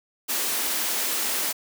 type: high-pass noise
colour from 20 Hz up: white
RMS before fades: -26 dBFS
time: 0.28-1.53 s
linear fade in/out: 20 ms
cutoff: 210 Hz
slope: 48 dB/octave
effects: none